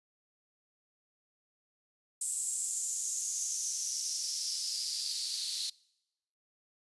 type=noise with high-pass filter sweep; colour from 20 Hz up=white; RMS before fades=-35 dBFS; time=2.21-5.7 s; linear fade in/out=5 ms; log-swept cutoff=8100 to 4100 Hz; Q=5.9; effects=noise-tail reverb RT60 0.9 s tail -25 dB re dry + resampled to 24000 Hz